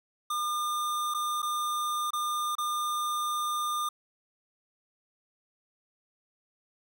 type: tone with dropouts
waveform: square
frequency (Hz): 1206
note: D6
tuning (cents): +46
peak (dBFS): -29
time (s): 0.3-3.89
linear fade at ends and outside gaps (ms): 5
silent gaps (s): 1.14-1.145 / 1.42-1.427 / 2.106-2.132 / 2.553-2.582
effects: none